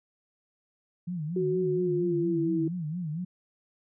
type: tone with vibrato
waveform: sine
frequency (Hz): 164.81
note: E3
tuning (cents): 0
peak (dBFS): -30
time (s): 1.07-3.25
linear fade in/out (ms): 10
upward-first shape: sine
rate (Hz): 4.3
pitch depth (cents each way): 170
type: tone with pitch glide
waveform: sine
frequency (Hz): 370 to 325.8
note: F#4 to E4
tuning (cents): 0 to -20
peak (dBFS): -25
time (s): 1.36-2.68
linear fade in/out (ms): 5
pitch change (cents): -220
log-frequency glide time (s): 1.66-2.54
effects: none